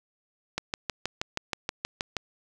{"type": "click train", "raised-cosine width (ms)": 0.2, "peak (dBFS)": -11, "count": 11, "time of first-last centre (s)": [0.58, 2.167], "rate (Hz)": 6.3, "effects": []}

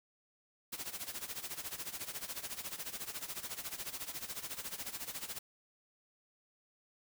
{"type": "noise with tremolo", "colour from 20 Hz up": "white", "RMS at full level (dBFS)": -40, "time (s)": [0.72, 5.39], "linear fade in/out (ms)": 10, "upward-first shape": "sine", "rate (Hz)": 14, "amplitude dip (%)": 80, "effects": []}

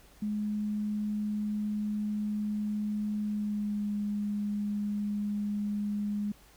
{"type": "tone with pitch glide", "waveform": "sine", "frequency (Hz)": [210, 206.5], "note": ["G#3", "G#3"], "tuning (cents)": [19, -10], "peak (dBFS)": -29, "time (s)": [0.22, 6.32], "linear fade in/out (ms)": 5, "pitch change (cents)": -29, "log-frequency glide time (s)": [3.2, 3.92], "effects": ["added 50 Hz sine -60 dBFS peak until 6.56 s", "pink hiss -59 dBFS RMS until 6.56 s"]}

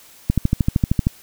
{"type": "click train", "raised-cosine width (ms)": 5, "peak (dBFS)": -3, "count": 11, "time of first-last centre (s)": [0.3, 1.069], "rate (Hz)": 13, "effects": ["white hiss -47 dBFS RMS until 1.22 s"]}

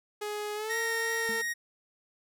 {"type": "tone with pitch glide", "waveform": "sawtooth", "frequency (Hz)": [418.4, 453.6], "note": ["G#4", "A#4"], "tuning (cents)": [13, -47], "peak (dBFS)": -29, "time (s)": [0.21, 1.42], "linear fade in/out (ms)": 10, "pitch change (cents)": 140, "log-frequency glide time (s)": [0.55, 0.77]}
{"type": "tone with vibrato", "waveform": "45% pulse", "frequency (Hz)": 1864.7, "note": "A#6", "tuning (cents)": 0, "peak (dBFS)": -30, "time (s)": [0.69, 1.54], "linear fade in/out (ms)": 20, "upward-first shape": "triangle", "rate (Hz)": 2.8, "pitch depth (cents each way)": 15}
{"type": "tone with exponential decay", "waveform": "sine", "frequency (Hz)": 216.7, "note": "A3", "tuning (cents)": -26, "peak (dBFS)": -35, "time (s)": [1.29, 1.51], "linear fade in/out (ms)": 0, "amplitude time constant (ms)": 47}
{"effects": []}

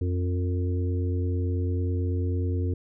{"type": "harmonic tone with a mistuned harmonic", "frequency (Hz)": 89.2, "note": "F2", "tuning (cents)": 37, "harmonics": [1, 3, 4, 5], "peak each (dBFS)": [-24, -34, -36, -38], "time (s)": [0.01, 2.74], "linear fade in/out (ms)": 5, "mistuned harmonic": 5, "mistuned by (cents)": 34, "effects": []}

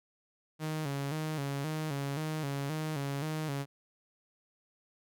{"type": "tone with vibrato", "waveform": "sawtooth", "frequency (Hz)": 147.6, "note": "D3", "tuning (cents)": 9, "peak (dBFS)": -29, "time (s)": [0.59, 3.66], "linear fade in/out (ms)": 50, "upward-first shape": "square", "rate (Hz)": 1.9, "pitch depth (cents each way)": 95, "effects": []}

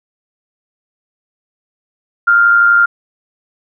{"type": "tone with amplitude modulation", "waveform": "sine", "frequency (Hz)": 1396.9, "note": "F6", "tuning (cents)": 0, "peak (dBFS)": -4, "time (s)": [2.27, 2.86], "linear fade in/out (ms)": 10, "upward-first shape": "sine", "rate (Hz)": 112, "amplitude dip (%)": 45, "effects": []}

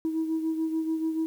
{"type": "beating tone pair", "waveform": "sine", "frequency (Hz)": [320, 326.9], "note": ["D#4", "E4"], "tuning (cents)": [49, -14], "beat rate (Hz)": 6.9, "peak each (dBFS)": [-25, -33], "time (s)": [0.05, 1.26], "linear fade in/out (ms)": 0, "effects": ["tanh soft clip ceiling -21 dBFS", "9-bit"]}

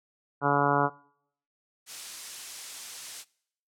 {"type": "harmonic tone", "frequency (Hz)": 142.7, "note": "D3", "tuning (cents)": -49, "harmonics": [1, 2, 3, 4, 5, 6, 7, 8, 9, 10], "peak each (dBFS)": [-31, -31, -31, -32, -30, -30, -30, -32, -32, -31], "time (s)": [0.41, 0.9], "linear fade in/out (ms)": 50}
{"type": "noise", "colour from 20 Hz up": "blue", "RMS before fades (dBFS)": -35, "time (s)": [1.86, 3.25], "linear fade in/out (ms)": 50}
{"effects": ["noise-tail reverb RT60 0.7 s tail -24 dB re dry", "low-pass 8000 Hz 12 dB/octave"]}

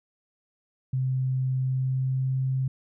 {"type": "tone with pitch glide", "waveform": "sine", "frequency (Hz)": [130.2, 131.64], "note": ["C3", "C3"], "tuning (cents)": [-8, 11], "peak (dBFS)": -23, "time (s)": [0.93, 2.68], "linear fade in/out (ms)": 5, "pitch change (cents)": 19, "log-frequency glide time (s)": [1.6, 2.39], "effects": []}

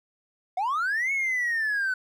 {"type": "linear two-way sweep", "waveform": "triangle", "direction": "up then down", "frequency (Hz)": [698.5, 2217, 1491], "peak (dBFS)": -21, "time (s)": [0.57, 1.94], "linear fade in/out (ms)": 5, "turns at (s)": 1.12, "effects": ["tanh soft clip ceiling -19 dBFS"]}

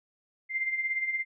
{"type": "tone with tremolo", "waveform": "sine", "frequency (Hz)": 2093, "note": "C7", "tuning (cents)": 0, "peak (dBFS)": -25, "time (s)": [0.49, 1.25], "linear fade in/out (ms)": 50, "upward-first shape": "sine", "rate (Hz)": 17, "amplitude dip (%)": 60, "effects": []}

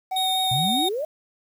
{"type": "tone", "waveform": "triangle", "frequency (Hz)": 754, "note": "F#5", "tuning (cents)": 32, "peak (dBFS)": -22, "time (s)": [0.11, 0.89], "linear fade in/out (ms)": 10}
{"type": "tone with vibrato", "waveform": "45% pulse", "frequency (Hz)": 3702, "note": "A#7", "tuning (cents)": -13, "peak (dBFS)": -22, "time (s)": [0.16, 0.89], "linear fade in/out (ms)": 5, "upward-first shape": "sine", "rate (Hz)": 5, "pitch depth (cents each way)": 17}
{"type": "exponential sweep", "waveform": "sine", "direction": "up", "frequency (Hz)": [116.54, 647], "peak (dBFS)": -24, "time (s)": [0.51, 1.05], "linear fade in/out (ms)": 5}
{"effects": ["8-bit"]}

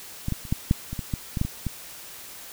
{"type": "clicks", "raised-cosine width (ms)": 5, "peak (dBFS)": [-14, -13, -27, -10, -6, -19, -17, -13, -14, -10, -16, -14], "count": 12, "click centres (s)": [0.284, 0.323, 0.452, 0.525, 0.711, 0.93, 0.992, 1.138, 1.372, 1.414, 1.45, 1.667], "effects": ["white hiss -42 dBFS RMS until 2.52 s"]}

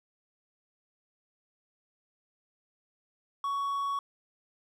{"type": "tone", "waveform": "triangle", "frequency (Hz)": 1118, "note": "C#6", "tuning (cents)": 14, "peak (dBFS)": -27, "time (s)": [3.44, 3.99], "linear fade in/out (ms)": 2, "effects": []}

